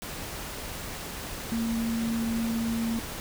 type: tone in noise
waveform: sine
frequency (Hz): 228.7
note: A#3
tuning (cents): -33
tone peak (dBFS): -26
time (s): 1.52-2.99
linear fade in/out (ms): 0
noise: pink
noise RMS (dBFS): -37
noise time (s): 0.02-3.2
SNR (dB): +8
effects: none